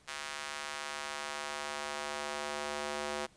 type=tone with high-pass filter sweep; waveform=square; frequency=73.42 Hz; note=D2; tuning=in tune; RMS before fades=-39 dBFS; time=0.07-3.27 s; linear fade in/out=20 ms; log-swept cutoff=1400 to 480 Hz; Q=0.84; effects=pink hiss -64 dBFS RMS until 3.36 s + resampled to 22050 Hz